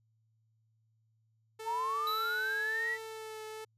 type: tone with vibrato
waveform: sawtooth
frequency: 440 Hz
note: A4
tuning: in tune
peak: -38 dBFS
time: 1.59-3.65 s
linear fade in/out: 10 ms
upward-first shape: triangle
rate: 0.94 Hz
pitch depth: 26 cents each way
type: linear sweep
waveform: sine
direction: up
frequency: 880 to 1975.5 Hz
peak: -31 dBFS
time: 1.64-2.98 s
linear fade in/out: 50 ms
type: tone with exponential decay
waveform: square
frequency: 3947 Hz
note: B7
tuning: 2 cents flat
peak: -36 dBFS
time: 2.07-3.55 s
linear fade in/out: 1 ms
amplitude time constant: 320 ms
effects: added 111 Hz sine -70 dBFS peak until 3.77 s + resampled to 32000 Hz